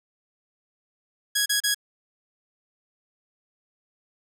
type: tone bursts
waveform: 10% pulse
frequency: 1661.2 Hz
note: G#6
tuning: in tune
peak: -12 dBFS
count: 3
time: 1.35-1.746 s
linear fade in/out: 10 ms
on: 110 ms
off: 33 ms
effects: none